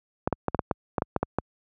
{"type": "clicks", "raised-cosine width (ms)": 1, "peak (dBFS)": -9, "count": 11, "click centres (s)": [0.275, 0.327, 0.483, 0.547, 0.592, 0.712, 0.982, 1.021, 1.163, 1.23, 1.386], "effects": ["high-pass 60 Hz 12 dB/octave"]}